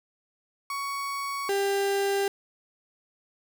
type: tone pair in turn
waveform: 35% pulse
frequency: 1117 / 396.9 Hz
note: C#6 / G4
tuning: +13 / +22 cents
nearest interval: octave + tritone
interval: 1791 cents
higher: first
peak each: -28 / -22 dBFS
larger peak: second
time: 0.7-1.49 / 1.49-2.28 s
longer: neither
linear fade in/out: 2 ms
effects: none